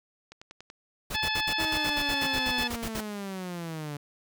click train, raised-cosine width 0.2 ms, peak -28 dBFS, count 5, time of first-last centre 0.32-0.701 s, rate 10.5 Hz
pink noise bursts, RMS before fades -34 dBFS, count 16, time 1.1-3.01 s, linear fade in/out 10 ms, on 65 ms, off 58 ms
harmonic tone, 865 Hz, A5, 30 cents flat, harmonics 1 / 2 / 3 / 4 / 5 / 6, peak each -34 / -32 / -33 / -32 / -38 / -37 dBFS, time 1.14-2.68 s, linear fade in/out 10 ms
sawtooth linear sweep, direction down, 322.3 to 143 Hz, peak -30 dBFS, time 1.58-3.97 s, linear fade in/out 5 ms
effects none

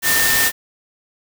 sine tone in noise, 1808 Hz, A6, 47 cents sharp, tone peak -18 dBFS, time 0.02-0.52 s, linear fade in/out 50 ms, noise white, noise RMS -17 dBFS, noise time 0.02-0.52 s, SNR -4 dB, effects none

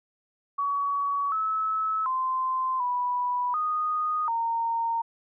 sine tone with pitch steps, 1129 / 1298 / 1037 / 984 / 1238 / 921 Hz, C#6 / E6 / C6 / B5 / D#6 / A#5, +31 / -27 / -16 / -7 / -9 / -21 cents, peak -24 dBFS, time 0.58-5.02 s, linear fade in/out 10 ms, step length 740 ms, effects none

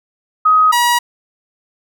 sine / sawtooth tone pair in turn, 1259 / 960.6 Hz, D#6 / B5, +20 / -48 cents, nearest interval perfect fourth, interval 468 cents, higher first, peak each -7 dBFS, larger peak neither, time 0.45-0.72 / 0.72-0.99 s, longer neither, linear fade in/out 10 ms, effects none

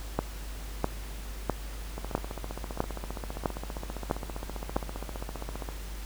two click trains, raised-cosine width 1 ms, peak -22 / -11 dBFS, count 57 / 8, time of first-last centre 1.98-5.689 / 0.19-4.765 s, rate 15.1 / 1.53 Hz, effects added 50 Hz sine -37 dBFS peak until 6.05 s + pink hiss -46 dBFS RMS until 6.05 s

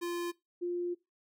square / sine tone pair in turn, 346.7 / 351.3 Hz, F4 / F4, -13 / +10 cents, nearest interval unison, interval 23 cents, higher second, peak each -34 / -31 dBFS, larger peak second, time 0.01-0.32 / 0.61-0.95 s, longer second, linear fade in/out 20 ms, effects noise-tail reverb RT60 0.2 s tail -20 dB re dry

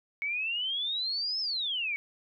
sine exponential two-way sweep, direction up then down, 2217 to 5320 to 2217 Hz, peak -29 dBFS, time 0.22-1.96 s, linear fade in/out 0 ms, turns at 1.4 s, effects none

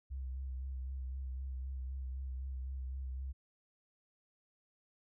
sine tone with vibrato, 65.41 Hz, C2, in tune, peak -38 dBFS, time 0.1-3.33 s, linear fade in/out 20 ms, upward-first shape sine, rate 3.9 Hz, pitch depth 36 cents each way, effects none

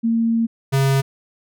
sine / square tone pair in turn, 228.7 / 135.99 Hz, A#3 / C#3, -33 / -33 cents, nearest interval major sixth, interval 900 cents, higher first, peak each -15 dBFS, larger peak neither, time 0.03-0.47 / 0.72-1.02 s, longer first, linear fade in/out 20 ms, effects none

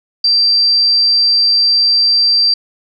sine tone, 4699 Hz, D8, in tune, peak -8 dBFS, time 0.24-2.54 s, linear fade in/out 5 ms, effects none

